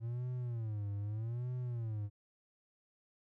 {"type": "tone with vibrato", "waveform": "triangle", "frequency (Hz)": 112.7, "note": "A2", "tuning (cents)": 42, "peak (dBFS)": -34, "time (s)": [0, 2.1], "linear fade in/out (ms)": 50, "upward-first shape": "sine", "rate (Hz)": 0.81, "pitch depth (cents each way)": 190, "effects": []}